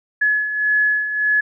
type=beating tone pair; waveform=sine; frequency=1700 / 1701.7 Hz; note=G#6 / G#6; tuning=+40 / +42 cents; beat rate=1.7 Hz; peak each=-23 / -16 dBFS; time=0.21-1.41 s; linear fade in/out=10 ms; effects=none